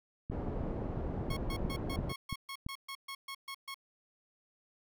click train, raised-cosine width 5 ms, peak -25 dBFS, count 8, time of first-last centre 0.3-2.665 s, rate 2.96 Hz
pink low-pass noise, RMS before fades -37 dBFS, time 0.31-2.13 s, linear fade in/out 10 ms, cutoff 570 Hz, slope 12 dB/octave
15% pulse tone bursts, 1093 Hz, C#6, 25 cents flat, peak -34 dBFS, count 13, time 1.3-3.744 s, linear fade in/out 5 ms, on 68 ms, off 130 ms
effects none

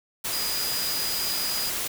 sine tone in noise, 4916 Hz, D#8, 22 cents flat, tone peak -29 dBFS, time 0.32-1.7 s, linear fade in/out 10 ms, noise white, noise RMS -29 dBFS, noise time 0.24-1.88 s, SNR -3 dB, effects none

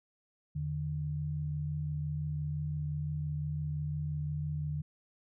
sine tone pair together, 83.8 / 149.63 Hz, E2 / D3, +29 / +33 cents, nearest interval minor seventh, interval 1004 cents, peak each -39 / -33 dBFS, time 0.55-4.82 s, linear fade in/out 10 ms, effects none

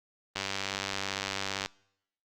click train, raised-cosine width 0.2 ms, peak -14 dBFS, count 128, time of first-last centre 0.36-1.66 s, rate 97.7 Hz, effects noise-tail reverb RT60 0.8 s tail -25 dB re dry + Opus 32 kbps

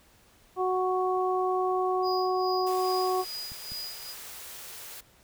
harmonic tone, 370 Hz, F#4, in tune, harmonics 1 / 2 / 3, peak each -27 / -29 / -31 dBFS, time 0.56-3.25 s, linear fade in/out 50 ms
triangle tone with tremolo, 4924 Hz, D#8, 19 cents flat, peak -33 dBFS, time 2.02-4.15 s, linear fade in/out 50 ms, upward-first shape sine, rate 2.4 Hz, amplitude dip 75%
white high-pass noise, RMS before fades -43 dBFS, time 2.66-5.01 s, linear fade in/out 10 ms, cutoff 360 Hz, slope 96 dB/octave
clicks, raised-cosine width 5 ms, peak -34 / -33 dBFS, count 2, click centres 3.519 / 3.72 s
effects pink hiss -60 dBFS RMS until 5.23 s

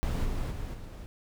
brown noise with level steps, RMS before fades -29 / -32 / -36 / -41 dBFS, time 0.03-1.06 s, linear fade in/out 0 ms, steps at 0.24 / 0.5 / 0.73 s, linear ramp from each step 20 ms, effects none

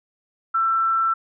sine tone with amplitude modulation, 1338 Hz, E6, 25 cents sharp, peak -16 dBFS, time 0.54-1.14 s, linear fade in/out 10 ms, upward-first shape sine, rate 240 Hz, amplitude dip 25%, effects none

